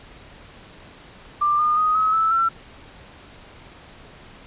sine tone with pitch steps, 1186 / 1216.5 / 1247.8 / 1280 / 1312.9 / 1346.7 Hz, D6 / D#6 / D#6 / D#6 / E6 / E6, +17 / -39 / +5 / +49 / -7 / +37 cents, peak -16 dBFS, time 1.41-2.49 s, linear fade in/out 10 ms, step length 180 ms, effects pink hiss -45 dBFS RMS until 4.46 s + resampled to 8000 Hz

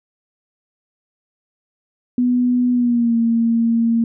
sine tone with pitch glide, 246.9 to 230.4 Hz, B3 to A#3, 0 to -20 cents, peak -13 dBFS, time 2.18-4.04 s, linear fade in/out 2 ms, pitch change -120 cents, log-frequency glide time 2.72-3.16 s, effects none

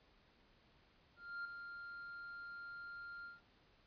triangle tone with ADSR envelope, 1396.9 Hz, F6, in tune, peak -39 dBFS, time 1.16-3.41 s, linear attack 290 ms, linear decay 3 ms, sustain -7 dB, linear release 160 ms, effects pink hiss -70 dBFS RMS until 3.86 s + resampled to 11025 Hz

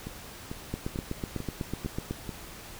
two click trains, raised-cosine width 3 ms, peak -22 / -18 dBFS, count 6 / 12, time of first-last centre 0.07-2.292 / 0.74-2.11 s, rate 2.25 / 8.03 Hz, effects pink hiss -45 dBFS RMS until 2.79 s

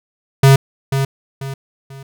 square tone with echo, 136 Hz, C#3, 33 cents flat, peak -6 dBFS, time 0.43-0.56 s, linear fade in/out 5 ms, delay 490 ms, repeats 3, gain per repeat -9 dB, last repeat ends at 2.03 s, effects none

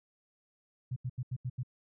sine tone bursts, 125.8 Hz, B2, 32 cents sharp, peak -32 dBFS, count 6, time 0.91-1.633 s, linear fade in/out 10 ms, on 53 ms, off 81 ms, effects none

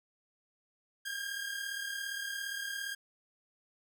sawtooth tone pair together, 1600 / 1637.4 Hz, G6 / G#6, +35 / -25 cents, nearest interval unison, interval 40 cents, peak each -35 / -37 dBFS, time 1.05-2.95 s, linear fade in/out 10 ms, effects none

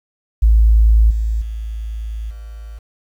sine tone with level steps, 54.8 Hz, A1, 6 cents flat, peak -7 / -15 / -22 / -29 dBFS, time 0.42-2.79 s, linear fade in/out 10 ms, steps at 1.1 / 1.41 / 2.3 s, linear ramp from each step 10 ms, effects 8-bit

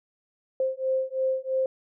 sine beating tone pair, 523.3 / 526.3 Hz, C5 / C5, 0 / +10 cents, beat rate 3 Hz, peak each -27 dBFS, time 0.6-1.66 s, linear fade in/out 2 ms, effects none

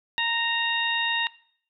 harmonic tone, 928 Hz, A#5, 8 cents flat, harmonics 1 / 2 / 3 / 4, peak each -31 / -27 / -27 / -28 dBFS, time 0.18-1.27 s, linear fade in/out 0 ms, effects noise-tail reverb RT60 0.6 s tail -21 dB re dry

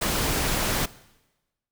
pink noise, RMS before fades -25 dBFS, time 0.01-0.86 s, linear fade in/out 10 ms, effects noise-tail reverb RT60 1.0 s tail -19 dB re dry

